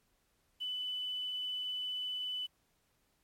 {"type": "tone with quantisation", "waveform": "sine", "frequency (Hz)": 2995, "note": "F#7", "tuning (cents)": 20, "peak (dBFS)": -35, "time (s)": [0.6, 2.47], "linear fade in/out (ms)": 20, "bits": 10, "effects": ["pink hiss -75 dBFS RMS until 3.23 s", "MP3 64 kbps"]}